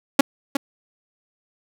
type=tone with echo; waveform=sawtooth; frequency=277.2 Hz; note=C#4; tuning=in tune; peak=-5 dBFS; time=0.19-0.21 s; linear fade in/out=5 ms; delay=360 ms; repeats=1; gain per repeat=-9 dB; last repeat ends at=0.57 s; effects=none